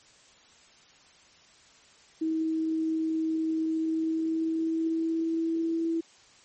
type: tone with pitch glide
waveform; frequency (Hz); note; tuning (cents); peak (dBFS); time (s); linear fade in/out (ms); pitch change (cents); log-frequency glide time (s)
sine; 320 to 329.6; D#4 to E4; +49 to 0; -25; 2.21-6.01; 10; +51; 3.68-5.86
effects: white hiss -57 dBFS RMS until 6.44 s + MP3 32 kbps